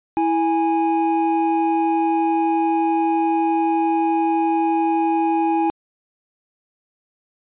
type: tone pair together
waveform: triangle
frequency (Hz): 328.2 / 827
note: E4 / G#5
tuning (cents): -8 / -8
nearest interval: octave + major third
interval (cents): 1600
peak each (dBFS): -17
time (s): 0.17-5.7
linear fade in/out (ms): 0
effects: resampled to 8000 Hz